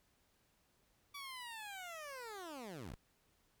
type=linear sweep; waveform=15% pulse; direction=down; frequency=1153 to 31.52 Hz; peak=-40 dBFS; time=1.14-2.96 s; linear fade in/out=10 ms; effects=pink hiss -75 dBFS RMS until 3.6 s